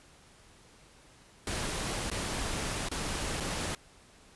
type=noise with dropouts; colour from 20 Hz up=pink; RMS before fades=-34 dBFS; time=1.47-3.75 s; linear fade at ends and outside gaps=2 ms; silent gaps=2.101-2.114 / 2.887-2.914 / 3.402-3.405 s; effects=pink hiss -58 dBFS RMS until 4.35 s + resampled to 24000 Hz